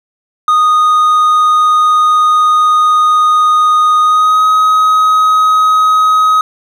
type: tone with pitch glide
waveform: triangle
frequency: 1238 to 1264 Hz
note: D#6 to D#6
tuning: -9 to +27 cents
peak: -4 dBFS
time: 0.48-6.41 s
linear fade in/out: 2 ms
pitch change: +36 cents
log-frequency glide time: 4.01-4.45 s
effects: none